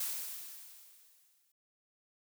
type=noise with exponential decay; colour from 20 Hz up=blue; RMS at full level=-35 dBFS; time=0-1.52 s; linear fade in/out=5 ms; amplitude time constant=330 ms; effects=none